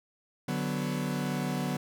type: chord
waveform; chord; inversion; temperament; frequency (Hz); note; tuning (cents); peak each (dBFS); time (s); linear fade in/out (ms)
40% pulse; B minor; first; equal; 146.83 / 185 / 246.9; D3 / F#3 / B3; 0 / 0 / 0; -33; 0.48-1.77; 5
effects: none